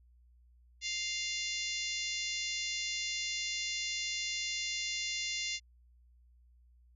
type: harmonic tone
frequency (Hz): 698.5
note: F5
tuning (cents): 0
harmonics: 3 / 4 / 5 / 6 / 7 / 8 / 9 / 10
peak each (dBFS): -40 / -41 / -42 / -43 / -43 / -44 / -45 / -45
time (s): 0.81-5.6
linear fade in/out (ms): 50
effects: added 60 Hz sine -60 dBFS peak until 6.95 s